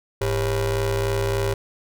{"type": "ring-modulated tone", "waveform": "30% pulse", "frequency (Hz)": 146.83, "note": "D3", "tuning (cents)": 0, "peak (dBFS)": -15, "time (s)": [0.21, 1.54], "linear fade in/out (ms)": 5, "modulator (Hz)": 252, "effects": []}